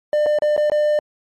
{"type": "tone with dropouts", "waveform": "triangle", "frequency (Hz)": 599, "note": "D5", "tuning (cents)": 34, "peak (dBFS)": -12, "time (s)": [0.13, 0.99], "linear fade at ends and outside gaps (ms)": 1, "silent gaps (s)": [[0.261, 0.265], [0.387, 0.421], [0.565, 0.577], [0.699, 0.718]], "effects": ["MP3 64 kbps"]}